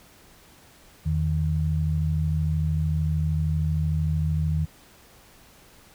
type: tone pair together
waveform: sine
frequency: 82.41 / 155.57 Hz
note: E2 / D#3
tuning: 0 / 0 cents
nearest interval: major seventh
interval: 1100 cents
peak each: -24 dBFS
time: 1.05-4.66 s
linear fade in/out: 20 ms
effects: pink hiss -53 dBFS RMS until 5.94 s